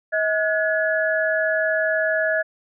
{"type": "tone cluster", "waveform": "sine", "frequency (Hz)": [637, 1452, 1696], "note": ["D#5", "F#6", "G#6"], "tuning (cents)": [41, -33, 36], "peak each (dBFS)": [-21, -27, -22], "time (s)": [0.12, 2.43], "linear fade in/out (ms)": 20, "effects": []}